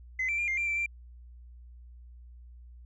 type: tone with pitch steps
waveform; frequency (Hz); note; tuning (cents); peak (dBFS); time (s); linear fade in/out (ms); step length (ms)
sine; 2042 / 2342 / 2398 / 2111 / 2368 / 2336 / 2362; C7 / D7 / D7 / C7 / D7 / D7 / D7; -43 / -5 / +36 / +15 / +14 / -10 / +9; -26; 0.19-0.862; 5; 96
effects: tanh soft clip ceiling -24 dBFS + added 60 Hz sine -47 dBFS peak until 2.85 s